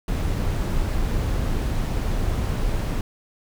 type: noise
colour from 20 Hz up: brown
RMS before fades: -23 dBFS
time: 0.08-3.01 s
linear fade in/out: 2 ms
effects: none